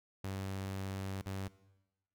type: tone with dropouts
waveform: sawtooth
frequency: 96.5 Hz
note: G2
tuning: 27 cents flat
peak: -34 dBFS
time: 0.24-1.48 s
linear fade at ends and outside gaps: 5 ms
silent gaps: 1.217-1.259 s
effects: noise-tail reverb RT60 1.0 s tail -19 dB re dry